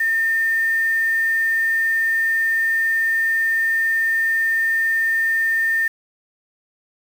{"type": "tone with quantisation", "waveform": "sine", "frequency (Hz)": 1809, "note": "A6", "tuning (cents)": 48, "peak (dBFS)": -16, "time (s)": [0, 5.88], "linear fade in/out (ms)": 5, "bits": 6, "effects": []}